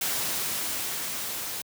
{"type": "noise with level ramp", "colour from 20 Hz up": "white", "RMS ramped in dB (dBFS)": [-28, -34], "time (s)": [0.01, 1.62], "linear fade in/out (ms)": 5, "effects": ["high-pass 80 Hz 12 dB/octave"]}